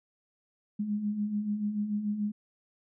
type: beating tone pair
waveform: sine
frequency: 202.8 / 209.7 Hz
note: G#3 / G#3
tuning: -41 / +17 cents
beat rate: 6.9 Hz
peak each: -37 / -29 dBFS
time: 0.79-2.32 s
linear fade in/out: 10 ms
effects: none